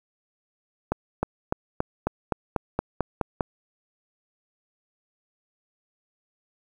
accelerating click train, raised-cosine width 1 ms, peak -9 dBFS, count 11, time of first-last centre 0.92-3.408 s, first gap 310 ms, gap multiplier 0.95, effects 8-bit

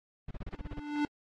brown noise bursts, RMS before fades -38 dBFS, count 9, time 0.28-0.798 s, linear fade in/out 5 ms, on 30 ms, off 31 ms
square tone with exponential growth, 294.8 Hz, D4, 7 cents sharp, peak -26 dBFS, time 0.49-1.05 s, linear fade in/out 1 ms, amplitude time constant 120 ms
effects low-pass 3000 Hz 12 dB/octave + AAC 48 kbps

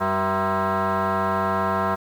sine tone with frequency modulation, 193.9 Hz, G3, 19 cents flat, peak -18 dBFS, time 0-1.96 s, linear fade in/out 20 ms, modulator 285 Hz, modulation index 4.4, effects tanh soft clip ceiling -17 dBFS + 8-bit

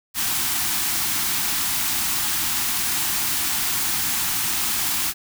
white band-stop noise, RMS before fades -23 dBFS, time 0.14-5.14 s, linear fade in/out 50 ms, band 360 to 720 Hz, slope 48 dB/octave, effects none

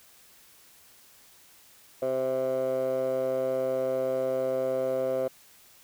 15% pulse tone with band-pass filter, 130.81 Hz, C3, in tune, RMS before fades -28 dBFS, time 2.02-5.28 s, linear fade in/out 5 ms, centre 580 Hz, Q 6.9, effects white hiss -56 dBFS RMS until 5.83 s

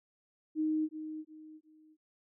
sine tone with echo, 311.1 Hz, D#4, in tune, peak -28 dBFS, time 0.55-0.89 s, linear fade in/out 50 ms, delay 360 ms, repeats 3, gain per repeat -10 dB, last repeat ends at 1.97 s, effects none

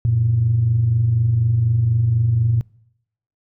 sine tone pair together, 92.7 / 116.79 Hz, F#2 / A#2, +4 / +4 cents, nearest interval major third, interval 400 cents, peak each -23 / -14 dBFS, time 0.05-2.61 s, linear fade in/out 0 ms, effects noise-tail reverb RT60 0.8 s tail -24 dB re dry + tanh soft clip ceiling -7 dBFS

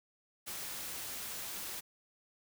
white noise, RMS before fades -42 dBFS, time 0.46-1.81 s, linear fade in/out 20 ms, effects none

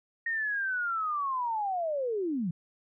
sine linear sweep, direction down, 1864.7 to 155.56 Hz, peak -28 dBFS, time 0.26-2.51 s, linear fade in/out 5 ms, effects none

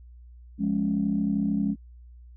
sine chord, Db major, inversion first, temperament equal, 174.61 / 207.7 / 277.2 Hz, F3 / Ab3 / Db4, 0 / 0 / 0 cents, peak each -30 / -24 / -28 dBFS, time 0.58-1.76 s, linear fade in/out 50 ms, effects tanh soft clip ceiling -14 dBFS + added 60 Hz sine -45 dBFS peak until 2.36 s

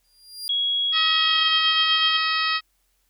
sawtooth tone with exponential growth, 4800 Hz, D8, 37 cents sharp, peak -24 dBFS, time 0.04-0.48 s, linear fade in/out 0 ms, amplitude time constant 95 ms
sine tone with pitch glide, 3322 to 3198 Hz, G#7 to G7, 0 to +34 cents, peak -20 dBFS, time 0.49-2.17 s, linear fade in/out 5 ms, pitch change -66 cents, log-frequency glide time 0.88-1.52 s
harmonic tone, 638 Hz, D#5, 43 cents sharp, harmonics 2 / 3 / 4 / 5 / 6 / 7 / 8, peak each -25 / -27 / -28 / -29 / -30 / -30 / -31 dBFS, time 0.92-2.61 s, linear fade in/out 50 ms
effects added 44 Hz sine -69 dBFS peak until 3.09 s + white hiss -69 dBFS RMS until 3.09 s

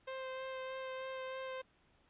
sawtooth tone with vibrato, 523.3 Hz, C5, in tune, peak -37 dBFS, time 0.07-1.62 s, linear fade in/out 10 ms, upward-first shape sine, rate 3.2 Hz, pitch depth 11 cents each way, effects pink hiss -71 dBFS RMS until 2.09 s + resampled to 8000 Hz

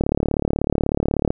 click train, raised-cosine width 2 ms, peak -5 dBFS, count 48, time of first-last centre 0.01-1.305 s, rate 36.3 Hz, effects none

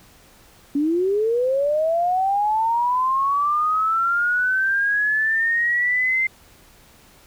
sine linear sweep, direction up, 277.2 to 2093 Hz, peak -17 dBFS, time 0.75-6.27 s, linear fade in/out 5 ms, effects pink hiss -51 dBFS RMS until 7.26 s

